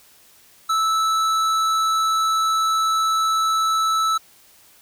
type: tone with tanh clipping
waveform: sine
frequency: 1312 Hz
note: E6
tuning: 9 cents flat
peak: -19 dBFS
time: 0.69-4.18 s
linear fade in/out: 10 ms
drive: 15 dB
effects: white hiss -52 dBFS RMS until 4.81 s